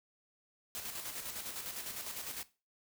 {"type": "noise with tremolo", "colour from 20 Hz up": "white", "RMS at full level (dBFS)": -41, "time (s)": [0.75, 2.43], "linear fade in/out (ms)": 0, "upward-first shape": "square", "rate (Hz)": 9.9, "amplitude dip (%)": 45, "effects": ["noise-tail reverb RT60 0.3 s tail -17 dB re dry"]}